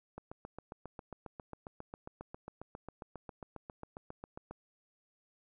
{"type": "click train", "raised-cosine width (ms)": 1, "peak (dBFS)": -30, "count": 33, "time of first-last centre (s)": [0.18, 4.51], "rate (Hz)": 7.39, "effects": []}